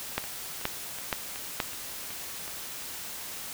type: two click trains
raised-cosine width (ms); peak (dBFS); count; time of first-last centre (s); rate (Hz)
0.3; -24 / -10; 7 / 4; 0.24-2.479 / 0.18-1.602; 2.68 / 2.11
effects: white hiss -39 dBFS RMS until 3.53 s